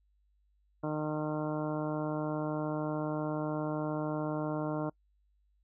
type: harmonic tone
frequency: 152.8 Hz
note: D#3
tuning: 31 cents flat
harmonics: 1 / 2 / 3 / 4 / 5 / 6 / 7 / 8 / 9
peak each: -37 / -35 / -41 / -38 / -45 / -45 / -45 / -53 / -47 dBFS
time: 0.83-4.9 s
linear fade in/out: 10 ms
effects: noise-tail reverb RT60 0.1 s tail -26 dB re dry + added 50 Hz sine -68 dBFS peak until 5.63 s